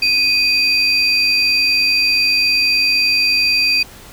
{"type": "tone pair together", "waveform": "sine", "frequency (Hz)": [2489, 4699], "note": ["D#7", "D8"], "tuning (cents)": [0, 0], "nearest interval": "major seventh", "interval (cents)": 1100, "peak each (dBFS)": -13, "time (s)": [0.02, 3.83], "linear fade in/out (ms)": 5, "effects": ["tanh soft clip ceiling -8 dBFS", "pink hiss -39 dBFS RMS until 4.12 s"]}